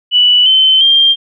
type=tone with pitch steps; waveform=sine; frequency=2960 / 3071 / 3187 Hz; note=F#7 / G7 / G7; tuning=0 / -36 / +28 cents; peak=-5 dBFS; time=0.11-1.16 s; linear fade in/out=50 ms; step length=350 ms; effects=none